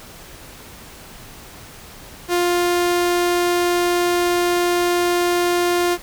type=tone; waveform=sawtooth; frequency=351.3 Hz; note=F4; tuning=10 cents sharp; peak=-12 dBFS; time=2.28-5.98 s; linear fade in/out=50 ms; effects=pink hiss -40 dBFS RMS until 6.02 s